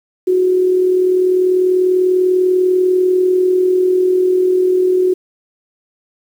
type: tone with amplitude modulation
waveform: sine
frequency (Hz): 367.8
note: F#4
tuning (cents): -10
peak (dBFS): -8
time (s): 0.27-5.14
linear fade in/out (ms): 10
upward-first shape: sine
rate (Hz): 40.2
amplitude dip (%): 40
effects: 7-bit